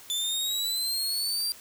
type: exponential sweep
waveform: sawtooth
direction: up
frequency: 3500 to 4745 Hz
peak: -24 dBFS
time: 0.1-1.52 s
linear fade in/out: 0 ms
effects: white hiss -49 dBFS RMS until 1.6 s